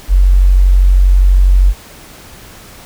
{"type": "tone", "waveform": "sine", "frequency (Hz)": 46.23, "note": "F#1", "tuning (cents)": -1, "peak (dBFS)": -4, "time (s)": [0.08, 1.74], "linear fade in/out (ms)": 50, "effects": ["pink hiss -36 dBFS RMS until 2.85 s"]}